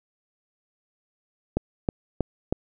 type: click train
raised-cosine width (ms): 2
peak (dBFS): -9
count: 4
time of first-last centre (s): 1.57-2.525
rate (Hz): 3.14
effects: none